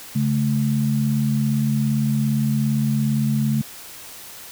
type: tone pair together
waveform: sine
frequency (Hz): 139.22 / 216.7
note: C#3 / A3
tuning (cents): +8 / -26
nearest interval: minor sixth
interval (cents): 766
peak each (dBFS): -20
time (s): 0.15-3.62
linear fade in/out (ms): 10
effects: white hiss -39 dBFS RMS until 4.51 s